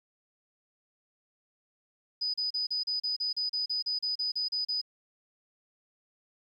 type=tone bursts; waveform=sine; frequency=4978 Hz; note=D#8; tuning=in tune; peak=-28 dBFS; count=16; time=2.21-4.815 s; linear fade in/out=10 ms; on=130 ms; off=35 ms; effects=11-bit